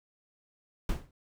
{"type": "noise with exponential decay", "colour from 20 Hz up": "brown", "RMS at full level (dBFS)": -25, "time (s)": [0.89, 1.11], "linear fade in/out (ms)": 2, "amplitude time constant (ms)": 46, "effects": []}